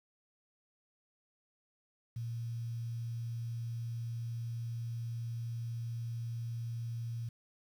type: tone with quantisation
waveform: sine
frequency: 116.54 Hz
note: A#2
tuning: in tune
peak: -36 dBFS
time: 2.16-7.29 s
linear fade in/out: 5 ms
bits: 10
effects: none